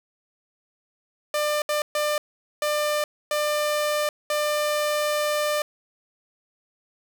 sawtooth tone bursts at uneven times, 597 Hz, D5, 28 cents sharp, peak -18 dBFS, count 6, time 1.34-1.62 / 1.69-1.82 / 1.95-2.18 / 2.62-3.04 / 3.31-4.09 / 4.3-5.62 s, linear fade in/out 2 ms, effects none

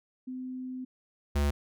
sine / square tone pair in turn, 255.9 / 71.81 Hz, C4 / D2, -38 / -38 cents, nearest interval octave + minor seventh, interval 2200 cents, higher first, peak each -35 / -25 dBFS, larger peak second, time 0.27-0.85 / 1.35-1.51 s, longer first, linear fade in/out 10 ms, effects none

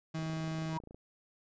35% pulse tone, 160 Hz, D#3, 49 cents sharp, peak -33 dBFS, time 0.14-0.78 s, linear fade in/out 10 ms
click train, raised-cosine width 2 ms, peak -37 dBFS, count 22, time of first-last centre 0.19-0.945 s, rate 27.8 Hz
sine tone with exponential growth, 957 Hz, A#5, 45 cents sharp, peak -35 dBFS, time 0.61-0.79 s, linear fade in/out 5 ms, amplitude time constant 38 ms
effects resampled to 16000 Hz

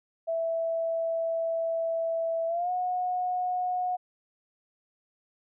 sine tone with pitch glide, 659.3 to 727.3 Hz, E5 to F#5, 0 to -30 cents, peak -26 dBFS, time 0.27-3.97 s, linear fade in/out 20 ms, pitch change +170 cents, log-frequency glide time 2.47-2.71 s, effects none

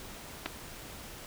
clicks, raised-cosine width 0.3 ms, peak -18 dBFS, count 2, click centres 0.459 / 0.462 s, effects pink hiss -46 dBFS RMS until 1.26 s

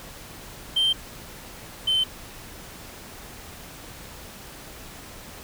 sine tone pair in turn, 3136 / 3080 Hz, G7 / G7, 0 / -31 cents, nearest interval unison, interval 31 cents, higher first, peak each -16 / -17 dBFS, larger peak first, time 0.76-0.93 / 1.87-2.04 s, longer neither, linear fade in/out 10 ms, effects tanh soft clip ceiling -17 dBFS + pink hiss -42 dBFS RMS until 5.43 s

